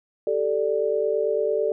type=chord; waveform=sine; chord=G suspended second; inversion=none; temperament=just; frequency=392 / 441 / 588 Hz; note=G4 / A4 / D5; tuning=0 / +4 / +2 cents; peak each=-27 / -23 / -25 dBFS; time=0.27-1.72 s; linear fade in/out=2 ms; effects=none